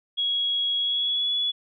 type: tone with pitch glide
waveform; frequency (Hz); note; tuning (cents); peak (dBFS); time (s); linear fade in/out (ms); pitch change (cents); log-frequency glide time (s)
sine; 3322 to 3404; G#7 to G#7; 0 to +42; -22; 0.17-1.52; 20; +42; 0.78-1.31
effects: none